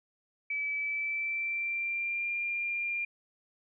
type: tone with pitch glide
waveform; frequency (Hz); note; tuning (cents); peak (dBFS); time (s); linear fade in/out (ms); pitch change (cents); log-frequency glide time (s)
sine; 2300 to 2395; D7 to D7; -37 to +33; -30; 0.5-3.05; 5; +70; 0.77-2.31
effects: none